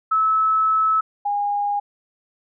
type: tone pair in turn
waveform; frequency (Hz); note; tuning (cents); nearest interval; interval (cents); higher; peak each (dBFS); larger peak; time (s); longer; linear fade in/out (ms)
sine; 1300 / 816.8; E6 / G#5; -24 / -29; minor sixth; 805; first; -15 / -19; first; 0.11-1.01 / 1.25-1.8; first; 10
effects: none